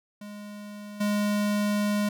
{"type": "tone with level steps", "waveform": "square", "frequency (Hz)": 206.9, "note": "G#3", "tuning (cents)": -6, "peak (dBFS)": [-39, -24], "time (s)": [0.21, 2.09], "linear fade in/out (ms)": 5, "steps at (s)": 1, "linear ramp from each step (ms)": 10, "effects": []}